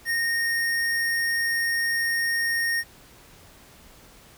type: tone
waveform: square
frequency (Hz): 1851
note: A#6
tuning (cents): -13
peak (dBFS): -23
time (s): 0.05-2.84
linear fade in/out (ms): 50
effects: pink hiss -51 dBFS RMS until 4.37 s